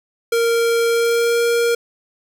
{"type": "tone with pitch glide", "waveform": "square", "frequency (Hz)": [464.2, 469.6], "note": ["A#4", "A#4"], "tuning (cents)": [-7, 13], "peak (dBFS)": -15, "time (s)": [0.32, 1.75], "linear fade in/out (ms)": 5, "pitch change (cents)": 20, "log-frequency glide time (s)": [0.88, 1.43], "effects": []}